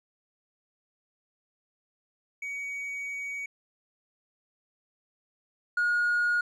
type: tone pair in turn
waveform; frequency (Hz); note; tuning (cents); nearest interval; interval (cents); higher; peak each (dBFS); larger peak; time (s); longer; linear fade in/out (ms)
triangle; 2254 / 1438.9; C#7 / F#6; +28 / -49; minor sixth; 777; first; -31 / -20; second; 2.42-3.46 / 5.77-6.41; first; 5
effects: tanh soft clip ceiling -19 dBFS + resampled to 24000 Hz